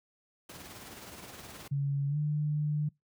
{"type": "noise with tremolo", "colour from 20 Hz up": "pink", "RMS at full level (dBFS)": -45, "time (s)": [0.49, 1.68], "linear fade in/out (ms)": 5, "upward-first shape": "sine", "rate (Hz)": 19, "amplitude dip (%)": 40}
{"type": "tone with pitch glide", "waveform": "sine", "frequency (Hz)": [140.4, 149.61], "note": ["C#3", "D3"], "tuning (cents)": [22, 32], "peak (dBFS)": -27, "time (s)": [1.71, 2.89], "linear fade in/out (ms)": 10, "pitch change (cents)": 110, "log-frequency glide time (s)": [2.08, 2.17]}
{"effects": ["noise-tail reverb RT60 0.2 s tail -25 dB re dry", "high-pass 80 Hz 12 dB/octave"]}